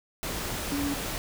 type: tone in noise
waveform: sine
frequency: 284.1 Hz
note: C#4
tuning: 43 cents sharp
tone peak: -28 dBFS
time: 0.72-0.94 s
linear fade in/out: 0 ms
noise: pink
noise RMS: -33 dBFS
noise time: 0.23-1.18 s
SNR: +2 dB
effects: none